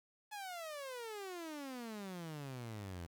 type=exponential sweep; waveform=sawtooth; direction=down; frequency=859 to 82.1 Hz; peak=-40 dBFS; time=0.31-3.07 s; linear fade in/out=20 ms; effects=11-bit